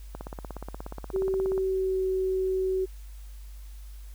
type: click train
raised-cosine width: 1 ms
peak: -23 dBFS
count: 25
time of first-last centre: 0.15-1.579 s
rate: 16.8 Hz
type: tone with pitch glide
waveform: sine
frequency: 382.2 to 376.7 Hz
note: G4 to F#4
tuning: -44 to +31 cents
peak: -24 dBFS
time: 1.13-2.86 s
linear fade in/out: 20 ms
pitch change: -25 cents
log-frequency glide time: 1.42-2.04 s
effects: added 50 Hz sine -40 dBFS peak until 4.14 s + white hiss -58 dBFS RMS until 4.14 s